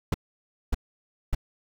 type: noise bursts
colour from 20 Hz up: brown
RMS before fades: -22 dBFS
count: 3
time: 0.12-1.349 s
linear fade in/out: 5 ms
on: 23 ms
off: 580 ms
effects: none